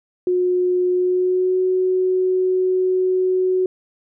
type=tone with pitch glide; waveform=sine; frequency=361.7 to 370.6 Hz; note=F#4 to F#4; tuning=-39 to +3 cents; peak=-15 dBFS; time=0.27-3.66 s; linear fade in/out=2 ms; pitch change=+42 cents; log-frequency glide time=0.92-1.59 s; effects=none